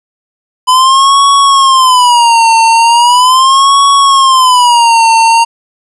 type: tone with vibrato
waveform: square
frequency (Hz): 1005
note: B5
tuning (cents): +30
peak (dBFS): -4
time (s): 0.67-5.45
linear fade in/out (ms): 20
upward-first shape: sine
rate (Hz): 0.39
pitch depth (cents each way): 180
effects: resampled to 24000 Hz + 7-bit